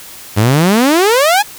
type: exponential sweep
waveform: sawtooth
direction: up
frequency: 98 to 867 Hz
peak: -4 dBFS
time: 0.36-1.43 s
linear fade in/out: 20 ms
effects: white hiss -33 dBFS RMS until 1.58 s